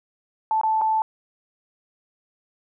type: tone with dropouts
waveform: sine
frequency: 877 Hz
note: A5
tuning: 6 cents flat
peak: -18 dBFS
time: 0.51-1.02 s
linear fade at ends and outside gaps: 1 ms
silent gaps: 0.613-0.634 / 0.813-0.817 s
effects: none